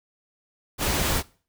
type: noise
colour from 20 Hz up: pink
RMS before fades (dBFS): -24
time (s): 0.78-1.23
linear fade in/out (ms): 50
effects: noise-tail reverb RT60 0.4 s tail -21 dB re dry